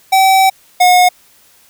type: tone pair in turn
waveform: square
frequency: 767 / 724 Hz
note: G5 / F#5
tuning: -38 / -38 cents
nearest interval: minor second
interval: 100 cents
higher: first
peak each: -7 / -6 dBFS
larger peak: second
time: 0.12-0.5 / 0.8-1.09 s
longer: first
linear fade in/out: 10 ms
effects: white hiss -48 dBFS RMS until 1.69 s